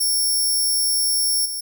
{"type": "tone with level steps", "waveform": "15% pulse", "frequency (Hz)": 5470, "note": "F8", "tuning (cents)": -37, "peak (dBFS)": [-12, -20], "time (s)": [0, 1.61], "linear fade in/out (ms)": 10, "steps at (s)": 1.45, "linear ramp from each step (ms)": 10, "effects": []}